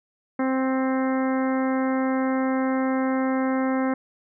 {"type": "harmonic tone", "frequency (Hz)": 262.6, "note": "C4", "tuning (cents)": 6, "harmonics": [1, 2, 3, 4, 5, 6, 7, 8], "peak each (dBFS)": [-22, -28, -32, -34, -36, -38, -39, -40], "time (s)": [0.39, 3.94], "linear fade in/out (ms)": 5, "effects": []}